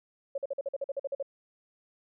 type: tone bursts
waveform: sine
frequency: 553 Hz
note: C#5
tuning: 4 cents flat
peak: -29 dBFS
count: 12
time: 0.35-1.227 s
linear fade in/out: 5 ms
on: 30 ms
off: 47 ms
effects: none